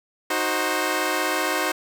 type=chord; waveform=10% pulse; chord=C diminished; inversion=first; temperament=equal with one note detuned; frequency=311.1 / 370 / 527.2 Hz; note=Eb4 / Gb4 / C5; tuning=0 / 0 / +13 cents; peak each=-18 dBFS; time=0.3-1.72 s; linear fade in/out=5 ms; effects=none